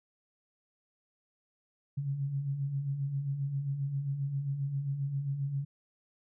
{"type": "beating tone pair", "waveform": "sine", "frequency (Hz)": [133.1, 140.6], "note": ["C3", "C#3"], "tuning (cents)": [30, 25], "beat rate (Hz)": 7.5, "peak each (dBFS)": [-40, -31], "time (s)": [1.97, 5.65], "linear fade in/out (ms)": 10, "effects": []}